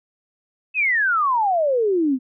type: exponential sweep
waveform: sine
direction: down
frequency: 2637 to 246.9 Hz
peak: -16 dBFS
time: 0.74-2.19 s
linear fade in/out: 50 ms
effects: none